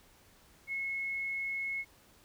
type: tone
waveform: sine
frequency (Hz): 2180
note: C#7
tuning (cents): -29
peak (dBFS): -33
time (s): 0.67-1.85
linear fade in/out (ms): 50
effects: pink hiss -62 dBFS RMS until 2.24 s